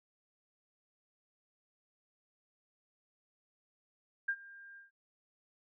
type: tone with ADSR envelope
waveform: sine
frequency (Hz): 1600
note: G6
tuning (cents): +35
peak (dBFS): -28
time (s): 4.28-4.91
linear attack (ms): 9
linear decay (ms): 63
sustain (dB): -22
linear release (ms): 140
effects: none